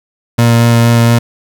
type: tone with vibrato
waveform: 30% pulse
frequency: 117.2 Hz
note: A#2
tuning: 10 cents sharp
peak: -3 dBFS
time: 0.38-1.19 s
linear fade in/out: 10 ms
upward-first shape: sine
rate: 4.3 Hz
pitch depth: 9 cents each way
effects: 7-bit